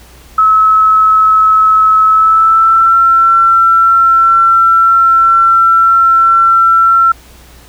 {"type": "tone with pitch glide", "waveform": "sine", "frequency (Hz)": [1293, 1349.5], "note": ["E6", "E6"], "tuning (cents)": [-34, 40], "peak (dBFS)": -4, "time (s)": [0.38, 7.12], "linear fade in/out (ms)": 5, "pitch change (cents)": 74, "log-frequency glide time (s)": [2.06, 2.96], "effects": ["added 60 Hz sine -38 dBFS peak until 7.68 s", "pink hiss -40 dBFS RMS until 7.68 s"]}